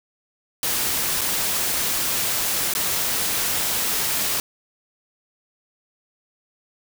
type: noise with dropouts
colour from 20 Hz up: white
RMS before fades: -23 dBFS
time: 0.63-4.4 s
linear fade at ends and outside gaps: 1 ms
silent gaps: 1.21-1.215 / 2.737-2.75 s
effects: none